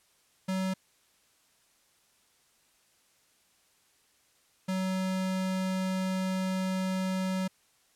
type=tone pair in turn; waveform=square; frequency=188.5 / 187.77 Hz; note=F#3 / F#3; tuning=+32 / +26 cents; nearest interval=unison; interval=6 cents; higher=first; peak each=-29 / -29 dBFS; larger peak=neither; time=0.48-0.74 / 4.68-7.48 s; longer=second; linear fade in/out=10 ms; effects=white hiss -67 dBFS RMS until 7.95 s + low-pass 11000 Hz 12 dB/octave